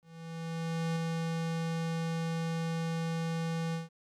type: tone with ADSR envelope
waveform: square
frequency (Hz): 164.6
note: E3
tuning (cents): -2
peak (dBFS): -30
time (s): 0.02-3.89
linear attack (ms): 940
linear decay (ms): 8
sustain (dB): -2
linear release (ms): 150
effects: low-pass 8000 Hz 12 dB/octave + 12-bit